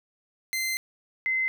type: tone pair in turn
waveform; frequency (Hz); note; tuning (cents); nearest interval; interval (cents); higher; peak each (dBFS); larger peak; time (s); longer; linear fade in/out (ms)
sawtooth / sine; 2075 / 2059; C7 / C7; -15 / -28; unison; 13; first; -23 / -23; neither; 0.53-0.77 / 1.26-1.48; first; 0
effects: none